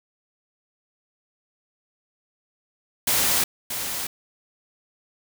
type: noise with echo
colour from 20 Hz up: white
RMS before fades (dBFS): -21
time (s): 3.07-3.44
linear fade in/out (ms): 5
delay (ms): 630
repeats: 1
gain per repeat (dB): -8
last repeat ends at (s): 4.07
effects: none